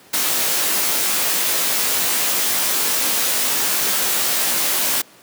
white noise with comb filter, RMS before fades -19 dBFS, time 0.13-5.02 s, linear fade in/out 10 ms, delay 18 ms, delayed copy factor -0.8, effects pink hiss -47 dBFS RMS until 5.22 s + high-pass 200 Hz 12 dB/octave

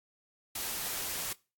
white noise, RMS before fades -36 dBFS, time 0.55-1.33 s, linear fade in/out 5 ms, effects noise-tail reverb RT60 0.3 s tail -21 dB re dry + AAC 64 kbps

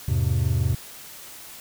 triangle chord, E augmented, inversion none, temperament just, 82.41 / 103.01 / 128.76 Hz, E2 / G#2 / B#2, 0 / -14 / -27 cents, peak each -22 dBFS, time 0.08-0.75 s, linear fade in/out 5 ms, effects white hiss -42 dBFS RMS until 1.6 s

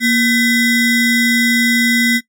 square ring-modulated tone, 884 Hz, A5, 8 cents sharp, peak -9 dBFS, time 0-2.21 s, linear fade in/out 50 ms, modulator 1120 Hz, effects noise-tail reverb RT60 0.1 s tail -19 dB re dry

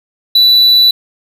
triangle tone, 3963 Hz, B7, 5 cents sharp, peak -3 dBFS, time 0.35-0.91 s, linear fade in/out 5 ms, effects none

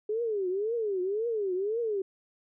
sine tone with vibrato, 413.6 Hz, G#4, 7 cents flat, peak -27 dBFS, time 0.09-2.02 s, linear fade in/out 5 ms, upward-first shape triangle, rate 1.9 Hz, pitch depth 260 cents each way, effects none

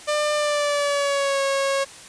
sawtooth tone with pitch glide, 598 to 548.4 Hz, D5 to C#5, +31 to -19 cents, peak -16 dBFS, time 0.07-1.85 s, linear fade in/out 20 ms, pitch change -150 cents, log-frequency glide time 0.35-1.42 s, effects white hiss -42 dBFS RMS until 2.08 s + resampled to 22050 Hz

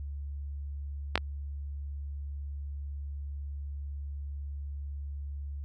clicks, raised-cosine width 0.3 ms, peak -7 / -13 dBFS, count 2, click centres 1.156 / 1.177 s, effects added 71 Hz sine -35 dBFS peak until 5.64 s

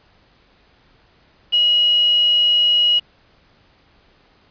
sine tone with quantisation, 2900 Hz, F#7, 35 cents flat, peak -12 dBFS, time 1.52-3 s, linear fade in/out 20 ms, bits 5, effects pink hiss -55 dBFS RMS until 4.5 s + resampled to 11025 Hz

